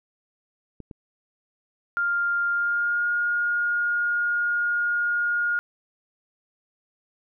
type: clicks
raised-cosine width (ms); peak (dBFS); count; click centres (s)
3; -26; 2; 0.803 / 0.912
type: tone with pitch glide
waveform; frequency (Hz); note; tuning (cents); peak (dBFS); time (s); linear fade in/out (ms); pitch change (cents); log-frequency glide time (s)
sine; 1400 to 1426.1; F6 to F6; +4 to +36; -21; 1.97-5.59; 0; +32; 2.52-3.07
effects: none